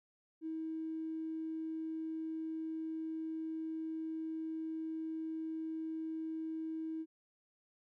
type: tone with tanh clipping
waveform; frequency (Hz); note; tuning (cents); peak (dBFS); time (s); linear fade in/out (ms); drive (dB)
triangle; 320; D#4; +49; -37; 0.41-7.06; 50; 2
effects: none